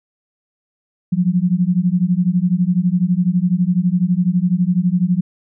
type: beating tone pair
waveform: sine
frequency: 173.1 / 185.1 Hz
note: F3 / F#3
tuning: -15 / +1 cents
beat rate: 12 Hz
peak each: -16 dBFS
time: 1.12-5.21 s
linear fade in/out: 10 ms
effects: none